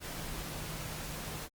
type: tone in noise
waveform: sine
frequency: 155.56 Hz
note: D#3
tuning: in tune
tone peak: -46 dBFS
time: 0.04-1.44 s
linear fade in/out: 50 ms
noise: pink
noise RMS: -41 dBFS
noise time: 0-1.49 s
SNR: -8 dB
effects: Opus 48 kbps